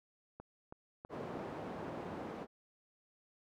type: click train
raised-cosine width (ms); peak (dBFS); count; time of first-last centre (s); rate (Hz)
1; -34; 4; 0.4-1.374; 3.08
type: band-pass noise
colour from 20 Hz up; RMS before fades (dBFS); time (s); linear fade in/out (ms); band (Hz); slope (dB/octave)
white; -44; 1.09-2.47; 50; 120 to 630; 12
effects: none